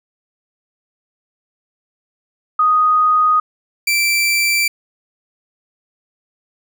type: tone pair in turn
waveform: sine / sawtooth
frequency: 1244.5 / 2340 Hz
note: D#6 / D7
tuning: 0 / -7 cents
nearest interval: major seventh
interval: 1093 cents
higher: second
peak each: -10 dBFS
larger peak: neither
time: 2.59-3.4 / 3.87-4.68 s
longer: neither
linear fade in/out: 5 ms
effects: none